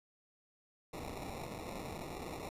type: noise with sample-and-hold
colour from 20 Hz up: white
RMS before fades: -44 dBFS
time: 0.93-2.49 s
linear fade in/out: 2 ms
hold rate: 1575 Hz
effects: resampled to 32000 Hz

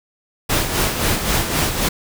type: noise with tremolo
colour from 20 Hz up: pink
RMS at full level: -17 dBFS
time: 0.49-1.89 s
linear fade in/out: 10 ms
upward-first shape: sine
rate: 3.8 Hz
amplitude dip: 55%
effects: none

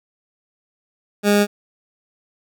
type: tone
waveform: 20% pulse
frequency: 205.2 Hz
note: G#3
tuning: 21 cents flat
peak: -8 dBFS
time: 1.23-1.47 s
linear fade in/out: 50 ms
effects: none

